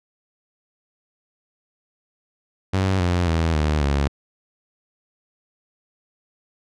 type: tone with pitch steps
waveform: sawtooth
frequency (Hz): 95.2 / 88.31 / 81.92 / 76 / 70.5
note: F#2 / F2 / E2 / D#2 / C#2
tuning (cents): +50 / +20 / -10 / -40 / +30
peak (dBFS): -14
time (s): 2.73-4.08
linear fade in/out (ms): 10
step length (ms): 270
effects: low-pass 6000 Hz 12 dB/octave